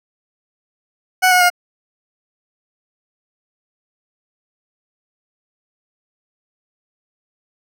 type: tone with pitch steps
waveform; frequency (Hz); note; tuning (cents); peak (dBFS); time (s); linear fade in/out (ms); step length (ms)
20% pulse; 741 / 726.6 / 712.5; F#5 / F#5 / F5; +2 / -32 / +34; -5; 1.22-1.502; 20; 94
effects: none